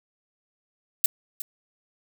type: noise with echo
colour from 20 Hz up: violet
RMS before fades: -18 dBFS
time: 1.04-1.06 s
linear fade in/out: 2 ms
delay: 360 ms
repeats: 1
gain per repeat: -14 dB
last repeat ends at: 1.42 s
effects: none